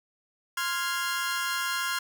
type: chord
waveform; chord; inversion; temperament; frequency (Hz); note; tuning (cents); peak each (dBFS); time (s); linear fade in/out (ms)
sawtooth; F minor; second; equal with one note detuned; 1046.5 / 1396.9 / 1656.4; C6 / F6 / Ab6; 0 / 0 / -5; -29 / -27 / -30; 0.57-1.99; 5
effects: none